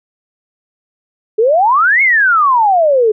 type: exponential two-way sweep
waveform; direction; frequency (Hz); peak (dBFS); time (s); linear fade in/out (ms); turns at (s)
sine; up then down; 415.3 to 2217 to 415.3; -7; 1.38-3.12; 10; 2.02
effects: none